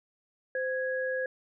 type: tone pair together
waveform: sine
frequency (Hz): 517 / 1660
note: C5 / G#6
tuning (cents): -21 / -1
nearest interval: octave + minor sixth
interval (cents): 2020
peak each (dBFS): -30 / -33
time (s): 0.55-1.26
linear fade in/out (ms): 2
effects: none